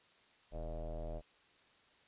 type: tone with low-pass filter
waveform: square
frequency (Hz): 40.15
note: E1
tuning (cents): -45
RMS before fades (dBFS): -42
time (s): 0.51-1.22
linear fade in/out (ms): 50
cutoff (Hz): 620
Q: 7.6
effects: white hiss -67 dBFS RMS until 2.07 s + resampled to 8000 Hz